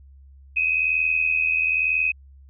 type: tone pair together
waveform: sine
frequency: 2519 / 2600 Hz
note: D#7 / E7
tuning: +21 / -24 cents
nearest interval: minor second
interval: 55 cents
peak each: -20 / -24 dBFS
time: 0.56-2.12 s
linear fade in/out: 10 ms
effects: added 68 Hz sine -45 dBFS peak until 2.49 s